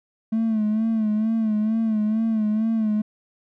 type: tone with vibrato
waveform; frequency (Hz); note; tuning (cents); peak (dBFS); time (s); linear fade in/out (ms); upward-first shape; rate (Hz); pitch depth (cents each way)
triangle; 218.7; A3; -10; -16; 0.32-3.02; 10; sine; 2.2; 58
effects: tanh soft clip ceiling -14 dBFS